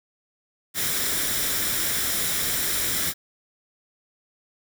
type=noise with comb filter; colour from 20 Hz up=white; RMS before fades=-25 dBFS; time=0.74-3.14 s; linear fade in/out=50 ms; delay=0.55 ms; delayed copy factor=+0.5; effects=none